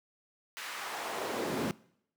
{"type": "noise with high-pass filter sweep", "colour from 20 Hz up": "brown", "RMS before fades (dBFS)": -36, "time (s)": [0.57, 1.71], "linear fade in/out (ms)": 0, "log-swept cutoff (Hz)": [1900, 210], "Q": 1.1, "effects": ["noise-tail reverb RT60 0.7 s tail -22 dB re dry", "high-pass 100 Hz 12 dB/octave"]}